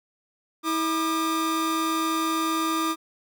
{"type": "tone pair together", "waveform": "45% pulse", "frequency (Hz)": [323.2, 1204.1], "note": ["E4", "D6"], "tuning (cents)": [-34, 43], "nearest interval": "octave + major seventh", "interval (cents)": 2277, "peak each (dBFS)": -26, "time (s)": [0.63, 2.96], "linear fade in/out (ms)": 50, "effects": []}